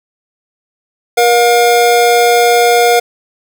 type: tone pair together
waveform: square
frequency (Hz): 475.8 / 712.9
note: A#4 / F5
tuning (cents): +35 / +35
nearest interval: perfect fifth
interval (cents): 700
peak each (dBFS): -10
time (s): 1.17-3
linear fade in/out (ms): 10
effects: none